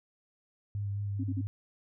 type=tone with vibrato; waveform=sine; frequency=101.1 Hz; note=G#2; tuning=46 cents flat; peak=-31 dBFS; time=0.75-1.47 s; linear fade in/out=0 ms; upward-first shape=sine; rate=4.7 Hz; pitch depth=20 cents each way
type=tone bursts; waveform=sine; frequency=265.2 Hz; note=C4; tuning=23 cents sharp; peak=-32 dBFS; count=3; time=1.19-1.415 s; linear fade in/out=10 ms; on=49 ms; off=39 ms
effects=none